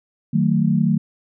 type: chord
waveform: sine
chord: D# diminished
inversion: none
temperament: just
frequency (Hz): 155.56 / 186.68 / 224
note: D#3 / F#3 / A3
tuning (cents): 0 / +16 / +31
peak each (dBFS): -19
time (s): 0.33-0.98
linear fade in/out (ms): 10
effects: none